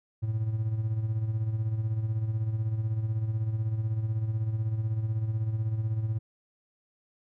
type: tone with tremolo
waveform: triangle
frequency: 110 Hz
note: A2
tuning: in tune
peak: -21 dBFS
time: 0.22-6.19 s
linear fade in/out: 20 ms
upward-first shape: sine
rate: 16 Hz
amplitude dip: 65%
effects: tanh soft clip ceiling -19 dBFS